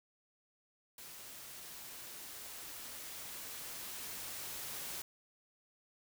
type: noise with level ramp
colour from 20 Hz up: white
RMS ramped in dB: -51 to -43 dBFS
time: 0.98-5.02 s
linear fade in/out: 2 ms
effects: none